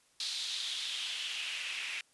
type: noise with band-pass filter sweep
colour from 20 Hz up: white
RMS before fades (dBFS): -38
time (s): 0.2-2.01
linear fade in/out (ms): 2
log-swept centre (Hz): 4100 to 2400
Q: 3.8
effects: white hiss -68 dBFS RMS until 2.13 s + resampled to 24000 Hz